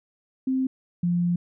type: tone pair in turn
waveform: sine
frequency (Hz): 261.6 / 174.52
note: C4 / F3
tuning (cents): 0 / -1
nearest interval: perfect fifth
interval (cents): 701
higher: first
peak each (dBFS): -21 / -20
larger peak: second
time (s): 0.47-0.67 / 1.03-1.36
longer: second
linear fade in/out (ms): 5
effects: none